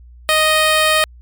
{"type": "tone", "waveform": "10% pulse", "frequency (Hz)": 622.3, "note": "D#5", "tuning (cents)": 0, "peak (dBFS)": -3, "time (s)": [0.29, 1.04], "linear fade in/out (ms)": 0, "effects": ["added 60 Hz sine -38 dBFS peak until 1.21 s", "MP3 96 kbps"]}